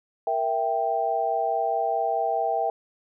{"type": "chord", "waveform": "sine", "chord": "E diminished", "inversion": "second", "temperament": "equal", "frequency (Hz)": [466.2, 659.3, 784], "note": ["Bb4", "E5", "G5"], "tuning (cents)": [0, 0, 0], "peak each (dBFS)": [-30, -26, -25], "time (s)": [0.27, 2.7], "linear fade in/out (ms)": 2, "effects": []}